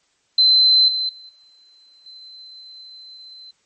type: tone with level steps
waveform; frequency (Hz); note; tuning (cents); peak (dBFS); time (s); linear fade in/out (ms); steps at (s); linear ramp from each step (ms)
sine; 4068; C8; -50; -10 / -19 / -38 / -49 / -38; 0.38-3.51; 5; 0.88 / 1.09 / 1.29 / 2.06; 2
effects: white hiss -64 dBFS RMS until 3.65 s + MP3 32 kbps